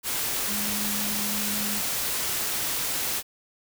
sine tone in noise, 207.7 Hz, G#3, in tune, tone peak -33 dBFS, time 0.47-1.82 s, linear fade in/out 50 ms, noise white, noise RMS -28 dBFS, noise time 0.03-3.23 s, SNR -8 dB, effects none

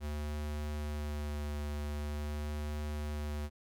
square tone with vibrato, 74.2 Hz, D2, 18 cents sharp, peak -36 dBFS, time 0-3.5 s, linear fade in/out 50 ms, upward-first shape sine, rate 0.45 Hz, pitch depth 14 cents each way, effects none

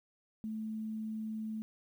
sine tone with quantisation, 218.4 Hz, A3, 13 cents flat, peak -36 dBFS, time 0.44-1.62 s, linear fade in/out 0 ms, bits 11, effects none

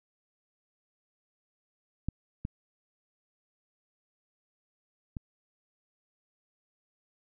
clicks, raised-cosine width 5 ms, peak -18 / -21 / -24 dBFS, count 3, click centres 2.086 / 2.451 / 5.168 s, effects none

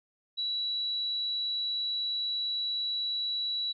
sine tone, 3923 Hz, B7, 12 cents flat, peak -29 dBFS, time 0.37-3.73 s, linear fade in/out 20 ms, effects none

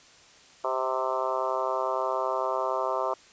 harmonic tone with a mistuned harmonic, 130.81 Hz, C3, in tune, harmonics 3 / 4 / 5 / 6 / 7 / 8 / 9 / 10, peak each -35 / -33 / -31 / -38 / -33 / -33 / -34 / -39 dBFS, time 0.64-3.14 s, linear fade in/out 5 ms, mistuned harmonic 5, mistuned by -18 cents, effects white hiss -54 dBFS RMS until 3.32 s + resampled to 16000 Hz

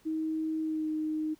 sine tone with pitch glide, 316.2 to 310.4 Hz, D#4 to D#4, +28 to -4 cents, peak -29 dBFS, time 0.05-1.35 s, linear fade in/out 20 ms, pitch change -32 cents, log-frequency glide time 0.61-0.88 s, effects pink hiss -64 dBFS RMS until 1.39 s

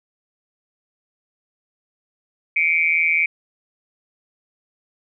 sine tone with amplitude modulation, 2300 Hz, D7, 37 cents flat, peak -11 dBFS, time 2.56-3.26 s, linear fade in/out 5 ms, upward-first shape sine, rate 164 Hz, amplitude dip 95%, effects none

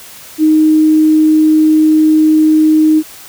sine tone, 311.1 Hz, D#4, in tune, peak -5 dBFS, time 0.38-3.03 s, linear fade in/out 50 ms, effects white hiss -34 dBFS RMS until 3.28 s

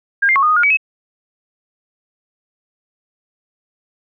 sine tone with pitch steps, 1612 / 2106 / 1101 / 1229 / 1244 / 1425 / 2276 / 2574 Hz, G6 / C7 / C#6 / D#6 / D#6 / F6 / C#7 / E7, +48 / +11 / -12 / -22 / -1 / +34 / +45 / -42 cents, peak -10 dBFS, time 0.22-0.772 s, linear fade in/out 10 ms, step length 69 ms, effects none

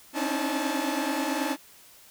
sawtooth tone cluster, 266.7 / 276 / 298.5 / 319.5 / 867 Hz, C4 / C#4 / D4 / D#4 / A5, +33 / -7 / +28 / +46 / -26 cents, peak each -29 dBFS, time 0.13-1.57 s, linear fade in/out 50 ms, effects white hiss -53 dBFS RMS until 2.1 s

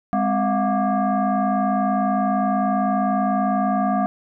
sine tone with frequency modulation, 258.7 Hz, C4, 19 cents flat, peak -17 dBFS, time 0.13-4.06 s, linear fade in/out 0 ms, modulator 462 Hz, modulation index 1.7, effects none

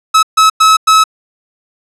45% pulse tone bursts at uneven times, 1291 Hz, E6, 37 cents flat, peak -4 dBFS, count 4, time 0.14-0.23 / 0.37-0.5 / 0.6-0.77 / 0.87-1.04 s, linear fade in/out 10 ms, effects low-pass 10000 Hz 12 dB/octave

